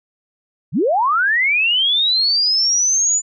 sine linear sweep, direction up, 103.83 to 7040 Hz, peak -13 dBFS, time 0.72-3.22 s, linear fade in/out 50 ms, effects none

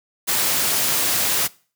white noise, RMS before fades -20 dBFS, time 0.27-1.48 s, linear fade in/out 20 ms, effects noise-tail reverb RT60 0.4 s tail -22 dB re dry + high-pass 100 Hz 12 dB/octave

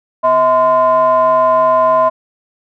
triangle ring-modulated tone, 193.8 Hz, G3, 20 cents flat, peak -3 dBFS, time 0.23-2.1 s, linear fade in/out 20 ms, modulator 836 Hz, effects none

